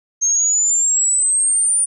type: exponential sweep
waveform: sine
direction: up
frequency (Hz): 6390 to 9397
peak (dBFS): -13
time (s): 0.21-1.86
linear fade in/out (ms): 20
effects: none